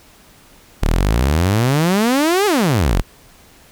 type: exponential two-way sweep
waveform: sawtooth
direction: up then down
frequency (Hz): 34.65 to 430 to 34.65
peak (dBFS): -9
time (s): 0.82-3.02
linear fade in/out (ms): 10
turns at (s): 2.46
effects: pink hiss -47 dBFS RMS until 3.71 s